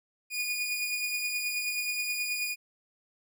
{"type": "beating tone pair", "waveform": "sawtooth", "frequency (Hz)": [2450, 2459.4], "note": ["D#7", "D#7"], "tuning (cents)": [-27, -21], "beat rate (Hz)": 9.4, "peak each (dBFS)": [-27, -35], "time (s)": [0.3, 2.56], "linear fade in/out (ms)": 50, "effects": []}